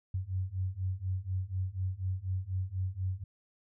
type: beating tone pair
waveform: sine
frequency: 91.5 / 95.6 Hz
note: F#2 / G2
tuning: -19 / -43 cents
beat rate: 4.1 Hz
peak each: -35 / -34 dBFS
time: 0.14-3.24 s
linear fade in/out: 5 ms
effects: none